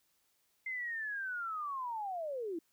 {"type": "linear sweep", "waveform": "sine", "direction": "down", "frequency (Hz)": [2093, 311.1], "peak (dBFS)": -36, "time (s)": [0.66, 2.59], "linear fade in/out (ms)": 5, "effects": ["white hiss -75 dBFS RMS until 2.72 s"]}